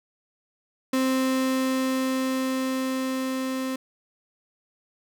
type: tone with level ramp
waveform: 35% pulse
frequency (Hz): 261.6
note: C4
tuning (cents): 0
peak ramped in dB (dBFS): -19 to -25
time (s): 0.93-3.76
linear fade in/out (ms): 5
effects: none